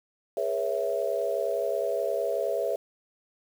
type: chord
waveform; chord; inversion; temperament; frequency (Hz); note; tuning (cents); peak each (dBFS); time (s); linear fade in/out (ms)
sine; C# minor seventh; second; equal with one note detuned; 415.3 / 483.4 / 554.4 / 659.3; G#4 / B4 / C#5 / E5; 0 / -37 / 0 / 0; -32 / -32 / -30 / -30; 0.37-2.76; 2
effects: 8-bit